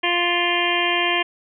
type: harmonic tone with a mistuned harmonic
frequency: 349.2 Hz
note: F4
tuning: in tune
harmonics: 1 / 2 / 3 / 5 / 6 / 7 / 8 / 9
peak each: -26 / -26 / -26 / -26 / -26 / -26 / -26 / -26 dBFS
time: 0.03-1.23 s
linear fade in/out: 10 ms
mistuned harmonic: 7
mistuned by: -20 cents
effects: none